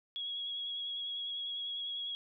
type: tone with vibrato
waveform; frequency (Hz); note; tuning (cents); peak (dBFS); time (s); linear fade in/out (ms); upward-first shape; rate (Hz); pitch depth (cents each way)
sine; 3322; G#7; 0; -36; 0.16-2.15; 0; sine; 10; 18
effects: none